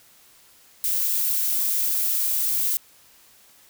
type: noise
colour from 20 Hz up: violet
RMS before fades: -23 dBFS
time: 0.84-2.77 s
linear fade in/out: 0 ms
effects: white hiss -54 dBFS RMS until 3.69 s